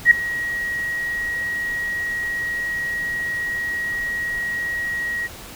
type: tone with ADSR envelope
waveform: sine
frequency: 1899 Hz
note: A#6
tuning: 32 cents sharp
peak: -4 dBFS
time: 0.05-5.28 s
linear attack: 61 ms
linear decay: 3 ms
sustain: -18 dB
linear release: 25 ms
effects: pink hiss -38 dBFS RMS until 5.55 s